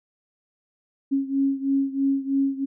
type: beating tone pair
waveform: sine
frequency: 272.7 / 275.8 Hz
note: C#4 / C#4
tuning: -28 / -9 cents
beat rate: 3.1 Hz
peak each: -22 / -25 dBFS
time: 1.11-2.66 s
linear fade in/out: 20 ms
effects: none